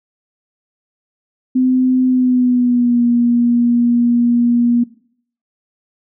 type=tone with pitch glide; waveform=sine; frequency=256 to 238.9 Hz; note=C4 to A#3; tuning=-38 to +43 cents; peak=-10 dBFS; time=1.55-4.84 s; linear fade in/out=10 ms; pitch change=-119 cents; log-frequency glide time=2.06-3.03 s; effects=noise-tail reverb RT60 0.6 s tail -19 dB re dry